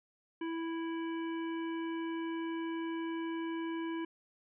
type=harmonic tone; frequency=329.6 Hz; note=E4; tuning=in tune; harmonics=1 / 3 / 5 / 7 / 9; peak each=-35 / -45 / -49 / -52 / -54 dBFS; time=0.41-4.05 s; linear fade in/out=5 ms; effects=none